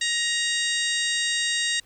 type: harmonic tone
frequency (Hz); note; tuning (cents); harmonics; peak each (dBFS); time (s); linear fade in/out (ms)
940; A#5; +14; 2 / 3 / 4 / 5 / 6 / 7 / 8 / 9; -27 / -31 / -27 / -34 / -36 / -35 / -33 / -35; 0.01-1.8; 5
effects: pink hiss -59 dBFS RMS until 1.85 s